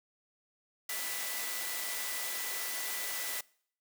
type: tone in noise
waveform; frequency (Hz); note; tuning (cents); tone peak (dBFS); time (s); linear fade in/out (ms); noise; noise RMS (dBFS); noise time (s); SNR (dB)
sine; 1981; B6; +5; -44; 0.89-3.41; 5; white; -37; 0.89-3.41; -10
effects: noise-tail reverb RT60 0.6 s tail -24 dB re dry + high-pass 400 Hz 12 dB/octave